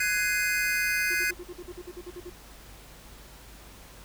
square chord, Ab dominant seventh, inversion third, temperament just, 1495.1 / 1661.2 / 2077 / 2492 Hz, Gb6 / Ab6 / C7 / Eb7, +18 / 0 / -13 / +2 cents, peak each -31 dBFS, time 0-1.31 s, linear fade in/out 5 ms
triangle tone bursts, 354.6 Hz, F4, 26 cents sharp, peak -35 dBFS, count 13, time 1.1-2.301 s, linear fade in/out 10 ms, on 49 ms, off 47 ms
effects added 50 Hz sine -50 dBFS peak until 4.04 s + pink hiss -50 dBFS RMS until 4.04 s

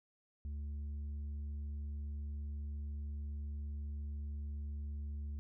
triangle tone with tanh clipping, 72.8 Hz, D2, 15 cents flat, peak -40 dBFS, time 0.45-5.39 s, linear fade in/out 0 ms, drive 9 dB, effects none

